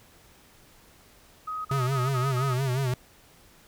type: tone bursts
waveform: sine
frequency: 1259 Hz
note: D#6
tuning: 20 cents sharp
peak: -30 dBFS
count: 5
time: 1.47-2.542 s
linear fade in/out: 10 ms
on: 180 ms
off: 43 ms
type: tone with vibrato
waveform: square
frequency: 130.81 Hz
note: C3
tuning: in tune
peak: -25 dBFS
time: 1.71-2.94 s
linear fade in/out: 2 ms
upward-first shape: sine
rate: 5.7 Hz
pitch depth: 100 cents each way
effects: pink hiss -56 dBFS RMS until 3.67 s